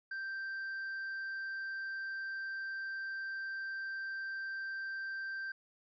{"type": "tone", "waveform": "triangle", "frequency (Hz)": 1568, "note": "G6", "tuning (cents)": 0, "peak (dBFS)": -36, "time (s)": [0.11, 5.52], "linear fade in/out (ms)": 5, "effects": ["resampled to 16000 Hz"]}